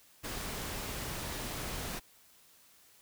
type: noise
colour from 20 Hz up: pink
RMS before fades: -39 dBFS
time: 0.23-2 s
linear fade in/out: 20 ms
effects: white hiss -62 dBFS RMS until 3.01 s